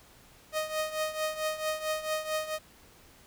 sawtooth tone with tremolo, 622.3 Hz, D#5, in tune, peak -23 dBFS, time 0.52-2.59 s, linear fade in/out 50 ms, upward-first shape triangle, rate 4.5 Hz, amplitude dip 80%, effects pink hiss -57 dBFS RMS until 3.26 s

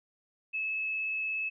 sine tone with vibrato, 2597 Hz, E7, 26 cents flat, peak -30 dBFS, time 0.53-1.5 s, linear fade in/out 20 ms, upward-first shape triangle, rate 17 Hz, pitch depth 9 cents each way, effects none

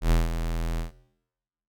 square tone with ADSR envelope, 41.39 Hz, E1, 8 cents sharp, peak -17 dBFS, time 0.01-0.92 s, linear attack 100 ms, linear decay 170 ms, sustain -9 dB, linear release 130 ms, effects noise-tail reverb RT60 0.9 s tail -20 dB re dry

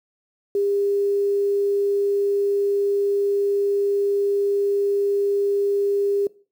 sine tone with quantisation, 402.2 Hz, G4, 44 cents sharp, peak -18 dBFS, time 0.55-6.27 s, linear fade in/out 2 ms, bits 8, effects noise-tail reverb RT60 0.4 s tail -21 dB re dry

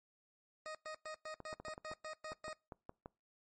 20% pulse tone bursts, 623 Hz, D#5, 2 cents sharp, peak -39 dBFS, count 10, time 0.66-2.53 s, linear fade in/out 0 ms, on 88 ms, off 110 ms
clicks, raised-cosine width 1 ms, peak -33 dBFS, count 11, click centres 1.403 / 1.529 / 1.6 / 1.683 / 1.779 / 1.915 / 2.319 / 2.481 / 2.722 / 2.894 / 3.059 s
effects noise-tail reverb RT60 0.3 s tail -25 dB re dry + MP3 32 kbps

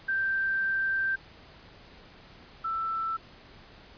sine tone pair in turn, 1568 / 1328.1 Hz, G6 / E6, 0 / +13 cents, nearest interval minor third, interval 287 cents, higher first, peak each -25 / -28 dBFS, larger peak first, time 0.08-1.16 / 2.64-3.17 s, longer first, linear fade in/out 10 ms, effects pink hiss -52 dBFS RMS until 3.97 s + resampled to 11025 Hz

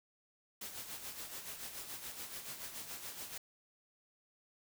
white noise with tremolo, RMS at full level -44 dBFS, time 0.61-3.38 s, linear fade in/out 5 ms, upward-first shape sine, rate 7 Hz, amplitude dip 55%, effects none

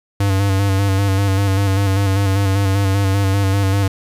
square tone with vibrato, 98 Hz, G2, in tune, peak -14 dBFS, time 0.2-3.88 s, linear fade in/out 5 ms, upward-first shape square, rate 5.1 Hz, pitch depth 33 cents each way, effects resampled to 32000 Hz + 8-bit

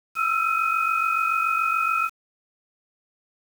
sine tone cluster, 1306 / 1353 / 2512 Hz, E6 / E6 / D#7, -17 / +45 / +16 cents, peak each -25 / -23 / -26 dBFS, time 0.15-2.1 s, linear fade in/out 50 ms, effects 7-bit

